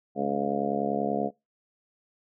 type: harmonic tone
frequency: 70.3 Hz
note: C#2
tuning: 25 cents sharp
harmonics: 2 / 3 / 4 / 5 / 6 / 7 / 8 / 9 / 10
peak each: -42 / -31 / -33 / -42 / -32 / -34 / -36 / -36 / -31 dBFS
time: 0.15-1.31 s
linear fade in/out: 50 ms
effects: noise-tail reverb RT60 0.2 s tail -21 dB re dry